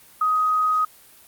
sine tone, 1255 Hz, D#6, 15 cents sharp, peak -17 dBFS, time 0.21-0.85 s, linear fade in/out 5 ms, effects white hiss -50 dBFS RMS until 1.27 s + Opus 32 kbps

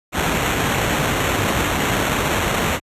pink noise with sample-and-hold, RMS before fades -19 dBFS, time 0.12-2.8 s, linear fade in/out 50 ms, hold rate 4900 Hz, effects high-pass 60 Hz 12 dB/octave + resampled to 32000 Hz

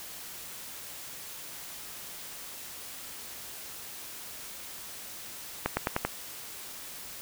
accelerating click train, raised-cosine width 0.5 ms, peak -11 dBFS, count 5, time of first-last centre 5.66-6.05 s, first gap 110 ms, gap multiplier 0.92, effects white hiss -43 dBFS RMS until 7.21 s

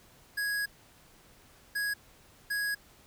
square tone bursts at uneven times, 1661.2 Hz, G#6, in tune, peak -30 dBFS, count 3, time 0.37-0.66 / 1.75-1.94 / 2.5-2.75 s, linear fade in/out 10 ms, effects pink hiss -59 dBFS RMS until 3.06 s

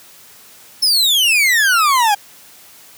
40% pulse exponential sweep, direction down, 5350 to 793 Hz, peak -10 dBFS, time 0.82-2.15 s, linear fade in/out 10 ms, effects white hiss -43 dBFS RMS until 2.97 s + high-pass 80 Hz 12 dB/octave

